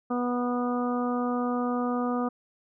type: harmonic tone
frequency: 245.1 Hz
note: B3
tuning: 13 cents flat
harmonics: 1 / 2 / 3 / 4 / 5 / 6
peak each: -27 / -32 / -34 / -39 / -34 / -48 dBFS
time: 0.1-2.29 s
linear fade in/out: 10 ms
effects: none